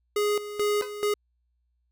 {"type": "tone with tremolo", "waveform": "square", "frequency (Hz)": 415.3, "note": "G#4", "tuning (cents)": 0, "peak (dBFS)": -23, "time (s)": [0.16, 1.14], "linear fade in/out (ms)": 5, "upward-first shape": "square", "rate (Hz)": 2.3, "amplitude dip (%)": 75}
{"type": "tone with exponential decay", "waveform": "15% pulse", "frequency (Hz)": 507, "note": "B4", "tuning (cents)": 45, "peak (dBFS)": -24, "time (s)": [0.82, 0.94], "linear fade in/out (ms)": 2, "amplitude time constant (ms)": 24}
{"effects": ["added 60 Hz sine -69 dBFS peak until 1.91 s"]}